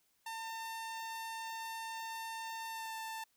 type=tone with pitch glide; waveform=sawtooth; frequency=902 to 890.1 Hz; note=A5 to A5; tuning=+43 to +20 cents; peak=-37 dBFS; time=0.26-3.24 s; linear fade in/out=5 ms; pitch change=-23 cents; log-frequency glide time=2.68-2.96 s; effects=white hiss -75 dBFS RMS until 3.36 s